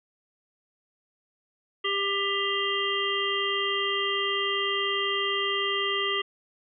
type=harmonic tone with a mistuned harmonic; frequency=396.9 Hz; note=G4; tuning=22 cents sharp; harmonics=1 / 3 / 5 / 7 / 8; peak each=-31 / -31 / -31 / -31 / -31 dBFS; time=1.84-6.22 s; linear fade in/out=10 ms; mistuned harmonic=7; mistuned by=+18 cents; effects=none